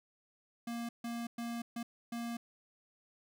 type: tone bursts at uneven times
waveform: square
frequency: 234.5 Hz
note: A#3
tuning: 11 cents sharp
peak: -38 dBFS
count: 5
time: 0.67-0.89 / 1.04-1.27 / 1.38-1.62 / 1.76-1.83 / 2.12-2.37 s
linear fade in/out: 5 ms
effects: none